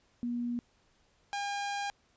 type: tone pair in turn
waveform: sine / sawtooth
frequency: 240.1 / 807.6 Hz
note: B3 / G#5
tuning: -49 / -49 cents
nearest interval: octave + major sixth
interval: 2100 cents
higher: second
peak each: -31 / -29 dBFS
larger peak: second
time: 0.23-0.59 / 1.33-1.9 s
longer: second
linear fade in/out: 0 ms
effects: pink hiss -69 dBFS RMS until 2.16 s + resampled to 16000 Hz